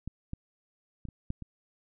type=clicks; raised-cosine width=5 ms; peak=-24 / -23 / -27 / -30 / -20 / -28 dBFS; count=6; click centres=0.076 / 0.334 / 1.053 / 1.087 / 1.304 / 1.423 s; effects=none